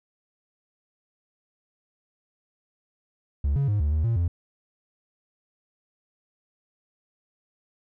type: tone with pitch steps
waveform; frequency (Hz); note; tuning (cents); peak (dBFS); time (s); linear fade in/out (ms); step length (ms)
triangle; 71 / 139.1 / 103.8 / 74 / 77.6 / 115.5 / 86.1; C#2 / C#3 / G#2 / D2 / D#2 / A#2 / F2; +42 / +6 / 0 / +14 / -4 / -16 / -24; -18; 3.44-4.28; 5; 120
effects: tanh soft clip ceiling -14 dBFS